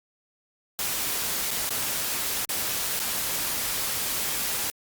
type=noise with dropouts; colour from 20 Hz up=white; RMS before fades=-28 dBFS; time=0.79-4.7 s; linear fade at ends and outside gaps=0 ms; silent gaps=1.506-1.512 / 1.692-1.706 / 2.45-2.492 / 2.992-3 s; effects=Opus 48 kbps